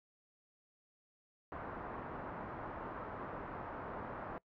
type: low-pass noise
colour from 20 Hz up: white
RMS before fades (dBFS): -45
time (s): 1.52-4.38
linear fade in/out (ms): 0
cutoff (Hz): 1300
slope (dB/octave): 24
effects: noise-tail reverb RT60 0.1 s tail -23 dB re dry